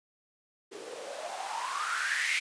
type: noise with band-pass filter sweep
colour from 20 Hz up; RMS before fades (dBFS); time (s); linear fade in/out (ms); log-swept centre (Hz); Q
blue; -34; 0.71-2.4; 20; 360 to 2300; 7.3
effects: resampled to 22050 Hz